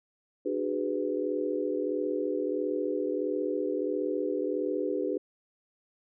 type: chord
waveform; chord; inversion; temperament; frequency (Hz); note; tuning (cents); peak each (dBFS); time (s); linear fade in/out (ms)
sine; G# half-diminished seventh; second; just; 299 / 373.8 / 415.3 / 498.4; D4 / F#4 / G#4 / B4; +31 / +18 / 0 / +16; -33; 0.45-5.18; 10
effects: none